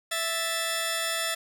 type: tone pair together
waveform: 10% pulse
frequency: 659.3 / 1760.1 Hz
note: E5 / A6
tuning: 0 / 0 cents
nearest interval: octave + perfect fourth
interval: 1700 cents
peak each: -21 dBFS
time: 0.11-1.35 s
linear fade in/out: 10 ms
effects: none